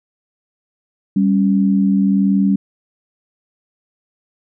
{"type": "tone pair together", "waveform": "sine", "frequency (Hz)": [196.1, 277.3], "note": ["G3", "C#4"], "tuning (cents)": [1, 1], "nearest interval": "tritone", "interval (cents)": 600, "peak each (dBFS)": [-12, -18], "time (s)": [1.16, 2.56], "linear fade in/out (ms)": 5, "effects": []}